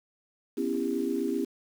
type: chord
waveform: sine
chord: C# half-diminished seventh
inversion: third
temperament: just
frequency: 249.5 / 277.2 / 332.6 / 399.1 Hz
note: B3 / C#4 / E4 / G4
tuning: +18 / 0 / +16 / +31 cents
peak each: -32 dBFS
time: 0.57-1.45 s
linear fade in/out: 10 ms
effects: 8-bit